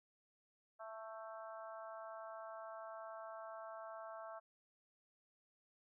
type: harmonic tone with a mistuned harmonic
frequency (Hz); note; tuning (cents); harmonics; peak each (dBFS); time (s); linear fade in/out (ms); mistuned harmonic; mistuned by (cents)
221.1; A3; +9; 3 / 4 / 5 / 6 / 7; -50 / -56 / -55 / -55 / -62; 0.79-4.4; 20; 7; +22
effects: none